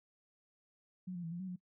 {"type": "tone with pitch steps", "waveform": "sine", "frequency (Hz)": [183.2, 175, 164.5, 173.6, 188.1, 180.5], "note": ["F#3", "F3", "E3", "F3", "F#3", "F#3"], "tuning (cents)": [-17, 4, -3, -10, 29, -43], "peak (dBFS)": -39, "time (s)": [1.07, 1.562], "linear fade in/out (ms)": 10, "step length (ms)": 82, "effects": ["noise-tail reverb RT60 0.1 s tail -22 dB re dry"]}